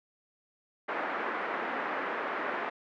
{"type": "band-pass noise", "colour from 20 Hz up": "white", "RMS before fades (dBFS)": -34, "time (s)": [0.88, 2.7], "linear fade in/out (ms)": 10, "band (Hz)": [260, 1800], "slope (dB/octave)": 24, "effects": []}